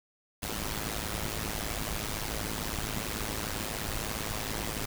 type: noise with amplitude modulation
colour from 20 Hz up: pink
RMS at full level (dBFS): -31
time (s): 0.42-4.86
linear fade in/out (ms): 10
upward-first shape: sine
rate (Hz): 107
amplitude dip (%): 80
effects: none